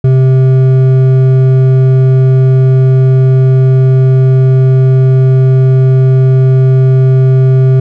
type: tone with hard clipping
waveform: triangle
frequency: 130.81 Hz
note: C3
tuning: in tune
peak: -5 dBFS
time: 0.04-7.8 s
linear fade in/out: 5 ms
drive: 11 dB
effects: none